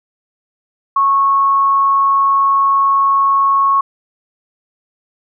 sine tone with amplitude modulation, 1100 Hz, C#6, 14 cents flat, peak -8 dBFS, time 0.96-3.81 s, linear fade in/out 5 ms, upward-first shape sine, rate 209 Hz, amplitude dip 25%, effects none

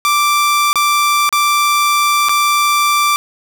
sawtooth tone with dropouts, 1174.7 Hz, D6, in tune, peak -7 dBFS, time 0.05-3.16 s, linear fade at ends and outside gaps 0 ms, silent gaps 0.73-0.757 / 1.291-1.326 / 2.286-2.293 s, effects none

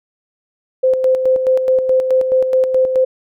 sine tone with tremolo, 518 Hz, C5, 17 cents flat, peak -9 dBFS, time 0.83-3.05 s, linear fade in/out 10 ms, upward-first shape square, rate 4.7 Hz, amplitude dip 50%, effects none

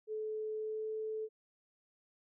sine tone with pitch glide, 432.5 to 436 Hz, A4 to A4, -30 to -16 cents, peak -36 dBFS, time 0.07-1.29 s, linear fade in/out 50 ms, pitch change +14 cents, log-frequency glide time 0.55-0.92 s, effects none

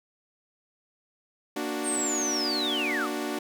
sawtooth chord, Bb augmented, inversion none, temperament equal, 233.1 / 293.7 / 370 Hz, Bb3 / D4 / F#4, 0 / 0 / 0 cents, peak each -32 / -28 / -30 dBFS, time 1.56-3.39 s, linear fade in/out 5 ms
sine linear sweep, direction down, 8840 to 1009 Hz, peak -27 dBFS, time 1.83-3.09 s, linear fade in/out 50 ms
effects none

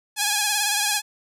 5% pulse tone with vibrato, 830.6 Hz, G#5, in tune, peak -8 dBFS, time 0.16-1.02 s, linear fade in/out 50 ms, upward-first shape sine, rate 18 Hz, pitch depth 49 cents each way, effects none

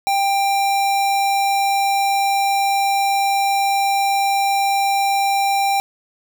square tone, 791 Hz, G5, 15 cents sharp, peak -16 dBFS, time 0.07-5.8 s, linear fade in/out 0 ms, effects none

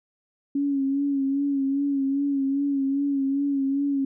sine tone with vibrato, 277.2 Hz, C#4, in tune, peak -21 dBFS, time 0.55-4.05 s, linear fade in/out 5 ms, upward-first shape sine, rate 2.5 Hz, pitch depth 43 cents each way, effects none

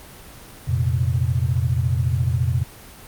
sine chord, F suspended fourth, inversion none, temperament equal, 87.31 / 116.54 / 130.81 Hz, F2 / Bb2 / C3, 0 / 0 / 0 cents, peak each -22 dBFS, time 0.67-2.64 s, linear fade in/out 20 ms, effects pink hiss -42 dBFS RMS until 3.07 s + Opus 24 kbps

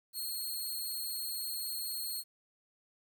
10% pulse tone with amplitude modulation, 4279 Hz, C8, 38 cents sharp, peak -27 dBFS, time 0.13-2.24 s, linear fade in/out 50 ms, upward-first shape sine, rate 200 Hz, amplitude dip 45%, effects 11-bit

